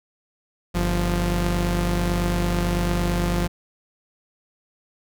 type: tone pair together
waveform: sawtooth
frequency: 49 / 174.61 Hz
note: G1 / F3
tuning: 0 / 0 cents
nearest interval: octave + minor seventh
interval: 2200 cents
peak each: -19 dBFS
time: 0.74-3.48 s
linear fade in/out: 20 ms
effects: none